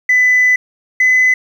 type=tone pair in turn; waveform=sine; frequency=2000 / 2017 Hz; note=B6 / B6; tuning=+21 / +36 cents; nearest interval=unison; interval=15 cents; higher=second; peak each=-6 dBFS; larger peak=neither; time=0.09-0.56 / 1-1.34 s; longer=first; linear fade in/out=5 ms; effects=tanh soft clip ceiling -5 dBFS + 7-bit